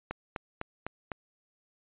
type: click train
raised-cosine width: 0.5 ms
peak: -19 dBFS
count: 5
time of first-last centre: 0.11-1.118 s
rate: 3.97 Hz
effects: resampled to 8000 Hz